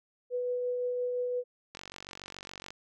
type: tone with tremolo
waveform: sine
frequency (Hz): 493.9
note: B4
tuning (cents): 0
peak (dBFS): -28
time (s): 0.3-1.44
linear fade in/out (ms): 50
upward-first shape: triangle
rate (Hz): 5.8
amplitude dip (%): 25
type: click train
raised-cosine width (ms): 0.2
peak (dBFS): -25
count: 46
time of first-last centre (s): 1.75-2.705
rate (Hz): 47.1
effects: none